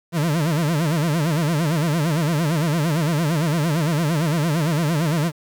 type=tone with vibrato; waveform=40% pulse; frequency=157.9 Hz; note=D#3; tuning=26 cents sharp; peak=-17 dBFS; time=0.12-5.32 s; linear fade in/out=50 ms; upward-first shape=sine; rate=8.8 Hz; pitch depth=170 cents each way; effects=8-bit